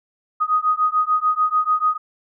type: beating tone pair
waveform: sine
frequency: 1244.5 / 1251.3 Hz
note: D#6 / D#6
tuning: 0 / +9 cents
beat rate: 6.8 Hz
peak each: -19 dBFS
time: 0.4-1.98 s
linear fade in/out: 20 ms
effects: none